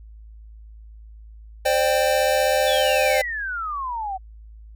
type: chord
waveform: square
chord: C suspended second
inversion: none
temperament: equal with one note detuned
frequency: 523.3 / 599 / 784 Hz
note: C5 / D5 / G5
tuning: 0 / +34 / 0 cents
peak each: -22 / -22 / -24 dBFS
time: 1.65-3.22 s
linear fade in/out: 10 ms
type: exponential sweep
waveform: sine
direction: down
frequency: 3612 to 740 Hz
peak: -25 dBFS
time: 2.66-4.18 s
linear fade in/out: 20 ms
effects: added 54 Hz sine -40 dBFS peak until 4.75 s